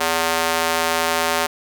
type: tone with high-pass filter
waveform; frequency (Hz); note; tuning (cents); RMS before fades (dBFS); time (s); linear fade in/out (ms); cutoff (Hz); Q
square; 82.41; E2; 0; -20; 0-1.47; 10; 670; 0.82
effects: none